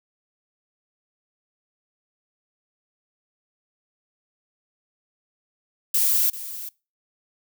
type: noise with echo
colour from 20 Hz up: violet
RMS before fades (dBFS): -20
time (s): 5.94-6.3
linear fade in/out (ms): 5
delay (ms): 390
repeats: 1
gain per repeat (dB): -14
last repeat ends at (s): 6.69
effects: noise-tail reverb RT60 0.3 s tail -24 dB re dry